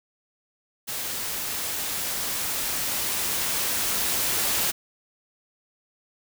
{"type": "noise with level ramp", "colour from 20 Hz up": "white", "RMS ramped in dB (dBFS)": [-31, -24], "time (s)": [0.87, 4.72], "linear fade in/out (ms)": 20, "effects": []}